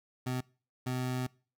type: tone bursts at uneven times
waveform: 25% pulse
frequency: 127.1 Hz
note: C3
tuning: 50 cents flat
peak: -28 dBFS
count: 2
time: 0.26-0.41 / 0.86-1.27 s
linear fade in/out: 10 ms
effects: noise-tail reverb RT60 0.4 s tail -24 dB re dry